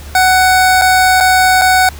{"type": "tone with dropouts", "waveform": "25% pulse", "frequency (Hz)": 745, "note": "F#5", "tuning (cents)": 12, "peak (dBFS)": -3, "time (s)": [0.15, 1.89], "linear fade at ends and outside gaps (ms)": 2, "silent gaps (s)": [[0.814, 0.819], [1.203, 1.207], [1.614, 1.618]], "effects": ["added 73 Hz sine -28 dBFS peak until 1.99 s", "pink hiss -35 dBFS RMS until 1.99 s"]}